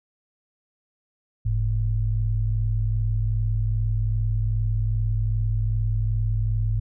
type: tone pair together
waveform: sine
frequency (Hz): 45.37 / 107.9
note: F#1 / A2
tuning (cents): -33 / -33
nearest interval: octave + minor third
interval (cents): 1500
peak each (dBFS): -24 / -22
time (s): 1.45-6.8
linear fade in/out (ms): 10
effects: none